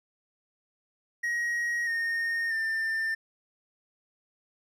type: tone with pitch steps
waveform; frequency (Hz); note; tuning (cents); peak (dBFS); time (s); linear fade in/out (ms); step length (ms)
triangle; 1892 / 1841.3 / 1792; A#6 / A#6 / A6; +25 / -22 / +31; -25; 1.23-3.15; 10; 640
effects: none